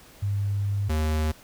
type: tone pair in turn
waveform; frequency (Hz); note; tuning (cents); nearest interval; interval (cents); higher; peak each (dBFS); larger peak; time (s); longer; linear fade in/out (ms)
sine / square; 100.6 / 77.6; G2 / D#2; +45 / -4; major third; 449; first; -23; neither; 0.22-0.89 / 0.89-1.32; first; 10
effects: pink hiss -51 dBFS RMS until 1.43 s